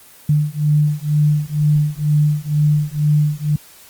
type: beating tone pair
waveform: sine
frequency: 148.5 / 150.6 Hz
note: D3 / D3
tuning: +20 / +44 cents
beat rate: 2.1 Hz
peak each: -16 dBFS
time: 0.29-3.56 s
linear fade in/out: 5 ms
effects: white hiss -44 dBFS RMS until 3.89 s + Opus 24 kbps